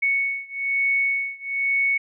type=beating tone pair; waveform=sine; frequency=2217 / 2218.1 Hz; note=C#7 / C#7; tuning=0 / 0 cents; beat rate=1.1 Hz; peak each=-23 / -24 dBFS; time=0.02-1.98 s; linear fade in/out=10 ms; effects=none